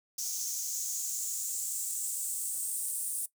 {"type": "noise with high-pass filter sweep", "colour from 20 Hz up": "white", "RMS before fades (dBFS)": -35, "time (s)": [0.18, 3.26], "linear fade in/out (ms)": 5, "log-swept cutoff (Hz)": [6100, 9200], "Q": 4.4, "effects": ["noise-tail reverb RT60 0.1 s tail -18 dB re dry"]}